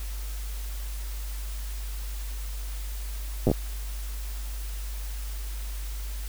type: slowing click train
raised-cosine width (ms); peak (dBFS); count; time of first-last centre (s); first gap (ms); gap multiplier
2; -9; 5; 3.47-3.515; 8; 1.23
effects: added 50 Hz sine -31 dBFS peak until 6.28 s + white hiss -44 dBFS RMS until 6.28 s